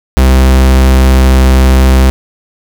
45% pulse tone, 65.2 Hz, C2, 5 cents flat, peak -3 dBFS, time 0.17-2.1 s, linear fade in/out 0 ms, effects none

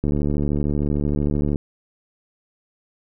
click train, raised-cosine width 3 ms, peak -10 dBFS, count 112, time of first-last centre 0.04-1.558 s, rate 73.1 Hz, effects none

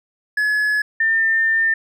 triangle / sine tone pair in turn, 1700 / 1801.1 Hz, G#6 / A6, +40 / +40 cents, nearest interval minor second, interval 100 cents, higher second, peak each -14 dBFS, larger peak neither, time 0.37-0.82 / 1-1.74 s, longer second, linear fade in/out 5 ms, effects none

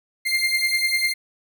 30% pulse beating tone pair, 2101 / 2111 Hz, C7 / C7, +7 / +15 cents, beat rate 10 Hz, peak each -19 / -20 dBFS, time 0.25-1.14 s, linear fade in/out 20 ms, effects none

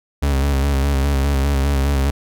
40% pulse tone with vibrato, 69.3 Hz, C#2, in tune, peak -14 dBFS, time 0.22-2.11 s, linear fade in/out 10 ms, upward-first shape square, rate 4.9 Hz, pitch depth 39 cents each way, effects none

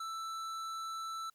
triangle tone with hard clipping, 1325 Hz, E6, 9 cents sharp, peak -40 dBFS, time 0-1.3 s, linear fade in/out 5 ms, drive 16 dB, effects white hiss -75 dBFS RMS until 1.34 s

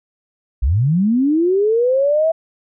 sine linear sweep, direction up, 52 to 659.3 Hz, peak -12 dBFS, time 0.62-2.32 s, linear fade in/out 10 ms, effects none

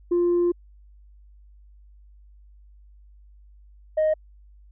sine tone pair in turn, 349.2 / 622.2 Hz, F4 / D#5, 0 / 0 cents, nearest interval minor seventh, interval 1000 cents, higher second, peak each -16 dBFS, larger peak neither, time 0.11-0.52 / 3.97-4.14 s, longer first, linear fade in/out 10 ms, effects tanh soft clip ceiling -16 dBFS + added 50 Hz sine -48 dBFS peak until 4.71 s

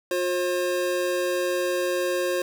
square tone pair together, 357.7 / 536 Hz, F4 / C5, +41 / +42 cents, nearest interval perfect fifth, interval 701 cents, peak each -27 / -26 dBFS, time 0.11-2.42 s, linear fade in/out 2 ms, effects 10-bit

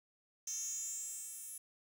10% pulse tone with high-pass filter sweep, 447.9 Hz, A4, 31 cents sharp, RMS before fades -43 dBFS, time 0.47-1.58 s, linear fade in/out 5 ms, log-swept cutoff 6100 to 9600 Hz, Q 7.5, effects none

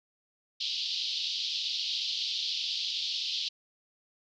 white band-pass noise, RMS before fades -33 dBFS, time 0.6-3.49 s, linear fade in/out 10 ms, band 3000 to 4800 Hz, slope 48 dB/octave, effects none

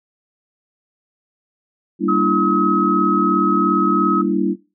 sine chord, E half-diminished seventh, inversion first, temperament equal with one note detuned, 196 / 233.1 / 293.7 / 336.6 Hz, G3 / Bb3 / D4 / E4, 0 / 0 / 0 / +36 cents, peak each -21 / -23 / -20 / -20 dBFS, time 1.99-4.56 s, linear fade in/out 50 ms
sine tone, 1276 Hz, D#6, 43 cents sharp, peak -16 dBFS, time 2.08-4.22 s, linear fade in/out 10 ms
effects noise-tail reverb RT60 0.3 s tail -21 dB re dry

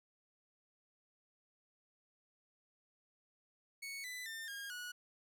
sawtooth tone with pitch steps, 2217 / 1998.1 / 1800.8 / 1622.9 / 1462.7 Hz, C#7 / B6 / A6 / G#6 / F#6, 0 / +20 / +40 / -40 / -20 cents, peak -40 dBFS, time 3.82-4.92 s, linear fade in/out 10 ms, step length 220 ms, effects none

